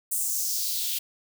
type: noise with high-pass filter sweep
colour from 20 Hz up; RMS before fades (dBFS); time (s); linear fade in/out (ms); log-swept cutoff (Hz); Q
blue; -28; 0.11-0.99; 10; 8700 to 3000; 2.6
effects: none